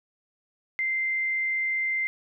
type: tone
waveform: sine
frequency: 2085 Hz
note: C7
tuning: 7 cents flat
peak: -24 dBFS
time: 0.79-2.07 s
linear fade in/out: 0 ms
effects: none